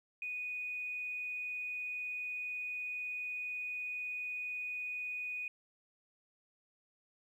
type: tone with tanh clipping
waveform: triangle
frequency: 2479 Hz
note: D#7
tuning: 7 cents flat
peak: -37 dBFS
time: 0.22-5.48 s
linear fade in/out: 2 ms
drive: 3 dB
effects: none